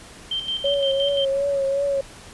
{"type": "tone with tremolo", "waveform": "sine", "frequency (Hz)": 3136, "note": "G7", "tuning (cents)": 0, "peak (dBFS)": -22, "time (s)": [0.31, 1.25], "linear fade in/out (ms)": 5, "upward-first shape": "square", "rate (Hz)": 5.8, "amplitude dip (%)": 60}
{"type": "tone with vibrato", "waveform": "sine", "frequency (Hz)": 554.4, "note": "C#5", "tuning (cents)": 0, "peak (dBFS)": -19, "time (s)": [0.64, 2.01], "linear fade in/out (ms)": 5, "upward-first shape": "triangle", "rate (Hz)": 2.7, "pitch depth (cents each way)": 45}
{"effects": ["pink hiss -43 dBFS RMS until 2.33 s", "resampled to 24000 Hz"]}